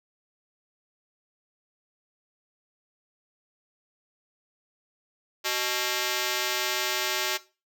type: ring-modulated tone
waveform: 5% pulse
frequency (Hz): 496.2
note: B4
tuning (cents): +8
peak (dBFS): -11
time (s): 5.44-7.38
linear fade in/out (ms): 20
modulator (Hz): 121
effects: noise-tail reverb RT60 0.3 s tail -17 dB re dry